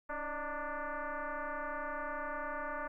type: tone with frequency modulation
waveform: sine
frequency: 280.3 Hz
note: C#4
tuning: 19 cents sharp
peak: -36 dBFS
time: 0.09-2.88 s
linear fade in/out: 10 ms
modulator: 296 Hz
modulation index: 4.9
effects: 13-bit